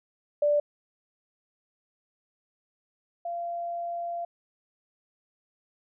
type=tone pair in turn; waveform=sine; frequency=587.3 / 688.2 Hz; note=D5 / F5; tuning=0 / -26 cents; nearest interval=minor third; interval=274 cents; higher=second; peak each=-20 / -30 dBFS; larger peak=first; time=0.42-0.6 / 3.25-4.25 s; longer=second; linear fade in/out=5 ms; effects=none